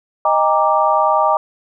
sine chord, Eb major seventh, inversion none, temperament equal with one note detuned, 622.3 / 801.9 / 932.3 / 1174.7 Hz, Eb5 / G5 / Bb5 / D6, 0 / +39 / 0 / 0 cents, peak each -17 dBFS, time 0.25-1.37 s, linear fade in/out 2 ms, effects none

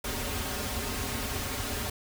pink noise with comb filter, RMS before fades -33 dBFS, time 0.04-1.9 s, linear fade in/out 5 ms, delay 6 ms, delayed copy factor -0.9, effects none

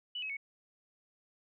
sine tone with pitch steps, 2960 / 2562 / 2217 Hz, F#7 / E7 / C#7, 0 / -50 / 0 cents, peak -36 dBFS, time 0.15-0.369 s, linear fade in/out 5 ms, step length 73 ms, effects none

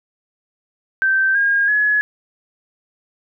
sine tone with pitch steps, 1556 / 1623 / 1692.9 Hz, G6 / G#6 / G#6, -13 / -40 / +33 cents, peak -13 dBFS, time 1.02-2.01 s, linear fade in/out 0 ms, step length 330 ms, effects none

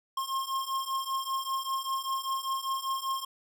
square beating tone pair, 1066 / 1071.1 Hz, C6 / C6, +32 / +40 cents, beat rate 5.1 Hz, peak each -35 / -33 dBFS, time 0.17-3.25 s, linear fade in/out 5 ms, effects none

